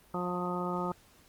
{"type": "harmonic tone", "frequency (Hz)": 178.3, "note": "F3", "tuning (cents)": 36, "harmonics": [1, 2, 3, 4, 5, 6, 7], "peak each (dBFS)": [-35, -37, -40, -42, -38, -45, -37], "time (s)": [0.14, 0.92], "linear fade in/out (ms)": 2, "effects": ["pink hiss -61 dBFS RMS until 1.28 s", "Opus 32 kbps"]}